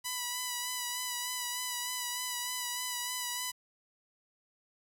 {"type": "tone with vibrato", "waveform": "5% pulse", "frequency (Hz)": 987.8, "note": "B5", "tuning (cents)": 0, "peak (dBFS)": -22, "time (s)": [0.04, 3.52], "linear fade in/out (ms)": 20, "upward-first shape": "sine", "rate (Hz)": 3.3, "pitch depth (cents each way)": 26, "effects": ["10-bit"]}